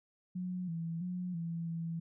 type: tone with pitch steps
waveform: sine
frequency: 181.5 / 165.7 / 180.2 / 167.2 / 165.8 Hz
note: F#3 / E3 / F#3 / E3 / E3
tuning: -33 / +9 / -45 / +25 / +10 cents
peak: -35 dBFS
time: 0.35-2 s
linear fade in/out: 10 ms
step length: 330 ms
effects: none